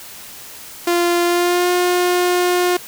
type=tone with pitch glide; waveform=sawtooth; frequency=347.1 to 357.1 Hz; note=F4 to F4; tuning=-11 to +39 cents; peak=-10 dBFS; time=0.87-2.77 s; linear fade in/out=5 ms; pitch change=+50 cents; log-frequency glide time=1.24-1.7 s; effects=white hiss -36 dBFS RMS until 2.87 s

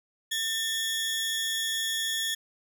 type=tone pair together; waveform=sawtooth; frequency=1797 / 3359 Hz; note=A6 / G#7; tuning=+36 / +19 cents; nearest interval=major seventh; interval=1083 cents; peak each=-29 / -26 dBFS; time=0.31-2.35 s; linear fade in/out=10 ms; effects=none

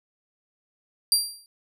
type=tone with exponential decay; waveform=25% pulse; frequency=4735 Hz; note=D8; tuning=13 cents sharp; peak=-10 dBFS; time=1.12-1.46 s; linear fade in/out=1 ms; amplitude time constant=72 ms; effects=none

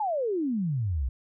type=exponential sweep; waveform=sine; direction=down; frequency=889 to 58.27 Hz; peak=-25 dBFS; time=0-1.09 s; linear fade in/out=5 ms; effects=none

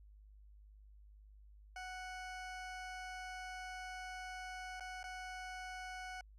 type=tone with dropouts; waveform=20% pulse; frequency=740 Hz; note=F#5; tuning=in tune; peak=-40 dBFS; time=1.76-6.21 s; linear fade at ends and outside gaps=2 ms; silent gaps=4.798-4.806 / 5.03-5.04 s; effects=added 51 Hz sine -57 dBFS peak until 6.38 s + low-pass 7000 Hz 12 dB/octave

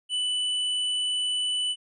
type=tone with hard clipping; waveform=sine; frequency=2983 Hz; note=F#7; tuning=13 cents sharp; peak=-26 dBFS; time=0.09-1.76 s; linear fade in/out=50 ms; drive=7 dB; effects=resampled to 24000 Hz

